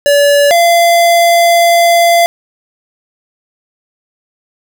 square tone pair in turn, 573 / 684.4 Hz, D5 / F5, -43 / -35 cents, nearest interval minor third, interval 308 cents, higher second, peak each -6 dBFS, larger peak neither, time 0.06-0.51 / 0.51-2.26 s, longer second, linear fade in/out 0 ms, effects none

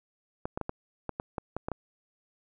clicks, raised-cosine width 1 ms, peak -18 dBFS, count 10, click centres 0.455 / 0.575 / 0.613 / 0.694 / 1.093 / 1.199 / 1.382 / 1.566 / 1.685 / 1.717 s, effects none

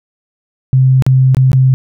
sine tone with dropouts, 130.81 Hz, C3, in tune, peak -5 dBFS, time 0.73-1.74 s, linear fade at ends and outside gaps 0 ms, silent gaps 1.023-1.065 / 1.347-1.369 / 1.517-1.531 s, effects none

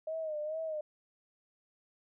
sine tone with vibrato, 622.3 Hz, D#5, in tune, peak -34 dBFS, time 0.07-0.81 s, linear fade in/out 5 ms, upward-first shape sine, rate 2.3 Hz, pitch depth 68 cents each way, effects none

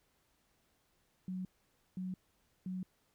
sine tone bursts, 185 Hz, F#3, in tune, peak -37 dBFS, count 3, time 1.28-2.83 s, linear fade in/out 2 ms, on 170 ms, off 520 ms, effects pink hiss -75 dBFS RMS until 3.14 s

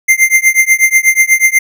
square tone with tremolo, 2093 Hz, C7, in tune, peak -3 dBFS, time 0.08-1.59 s, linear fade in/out 10 ms, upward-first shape triangle, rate 8.2 Hz, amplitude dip 100%, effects none

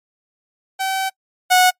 sawtooth tone pair in turn, 767 / 733.4 Hz, G5 / F#5, -38 / -15 cents, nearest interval minor second, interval 77 cents, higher first, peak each -15 / -6 dBFS, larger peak second, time 0.79-1.1 / 1.5-1.71 s, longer first, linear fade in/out 20 ms, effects noise-tail reverb RT60 0.1 s tail -26 dB re dry + MP3 64 kbps

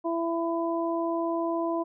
harmonic tone, 334.1 Hz, E4, 23 cents sharp, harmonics 1 / 2 / 3, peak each -28 / -30 / -33 dBFS, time 0.04-1.84 s, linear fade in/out 20 ms, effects none

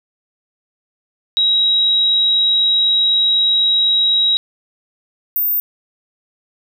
sine tone pair in turn, 3837 / 14566 Hz, A#7 / A#9, +49 / -41 cents, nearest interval octave + major seventh, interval 2310 cents, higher second, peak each -11 / -14 dBFS, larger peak first, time 1.37-4.37 / 5.36-5.6 s, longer first, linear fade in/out 0 ms, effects none

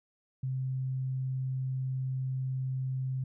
sine tone, 130.81 Hz, C3, in tune, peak -30 dBFS, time 0.43-3.24 s, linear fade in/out 5 ms, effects none

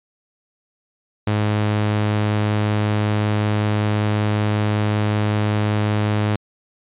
sawtooth tone, 105.3 Hz, G#2, 24 cents sharp, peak -13 dBFS, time 1.27-6.36 s, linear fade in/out 5 ms, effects resampled to 8000 Hz

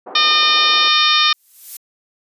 pink band-pass noise, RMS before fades -34 dBFS, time 0.06-0.89 s, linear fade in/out 10 ms, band 350 to 1100 Hz, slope 24 dB/octave
harmonic tone, 609 Hz, D#5, 37 cents flat, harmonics 2 / 3 / 4 / 5 / 6 / 7 / 8 / 9, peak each -17 / -23 / -20 / -20 / -15 / -23 / -24 / -23 dBFS, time 0.15-1.33 s, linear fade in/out 5 ms
violet noise with exponential growth, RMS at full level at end -25 dBFS, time 1.26-1.77 s, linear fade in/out 5 ms, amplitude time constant 110 ms
effects resampled to 32000 Hz

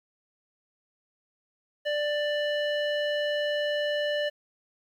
square tone with low-pass filter, 590 Hz, D5, 8 cents sharp, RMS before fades -28 dBFS, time 1.85-4.3 s, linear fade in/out 20 ms, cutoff 2800 Hz, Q 2.2, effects 10-bit

